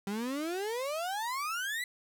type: exponential sweep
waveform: 35% pulse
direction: up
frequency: 193.4 to 2023 Hz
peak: -31 dBFS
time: 0.07-1.84 s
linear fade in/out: 2 ms
effects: none